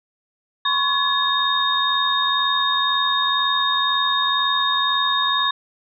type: tone cluster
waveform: sine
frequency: 1026 / 1108 / 1703 / 3707 Hz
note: C6 / C#6 / G#6 / A#7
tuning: -34 / -1 / +43 / -10 cents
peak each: -26 / -22 / -25 / -20 dBFS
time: 0.65-5.51 s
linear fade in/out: 5 ms
effects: none